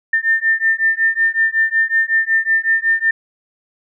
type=beating tone pair; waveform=sine; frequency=1797 / 1802.4 Hz; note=A6 / A6; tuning=+36 / +41 cents; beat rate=5.4 Hz; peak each=-16 dBFS; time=0.13-3.11 s; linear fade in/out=5 ms; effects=none